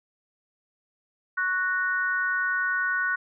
harmonic tone, 370 Hz, F#4, in tune, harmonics 3 / 4 / 5, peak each -32 / -24 / -32 dBFS, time 1.37-3.16 s, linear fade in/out 10 ms, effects none

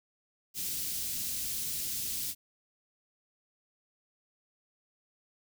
white band-stop noise, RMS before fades -35 dBFS, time 0.54-2.35 s, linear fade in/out 50 ms, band 220 to 3800 Hz, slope 12 dB/octave, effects none

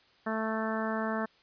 harmonic tone, 220.5 Hz, A3, 4 cents sharp, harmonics 1 / 2 / 3 / 4 / 5 / 6 / 7 / 8, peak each -33 / -38 / -36 / -40 / -39 / -40 / -41 / -41 dBFS, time 0.26-1.26 s, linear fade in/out 10 ms, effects white hiss -63 dBFS RMS until 1.42 s + resampled to 11025 Hz

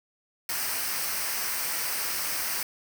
white noise with comb filter, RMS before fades -30 dBFS, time 0.49-2.63 s, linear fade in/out 2 ms, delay 0.28 ms, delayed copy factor -0.55, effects none

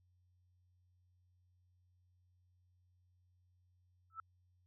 sine tone with exponential growth, 1319 Hz, E6, 1 cent sharp, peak -39 dBFS, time 4.1-4.2 s, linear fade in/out 2 ms, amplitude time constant 21 ms, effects added 90 Hz sine -70 dBFS peak until 4.66 s

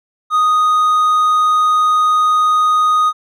triangle tone, 1243 Hz, D#6, 2 cents flat, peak -8 dBFS, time 0.3-3.13 s, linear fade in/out 50 ms, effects none

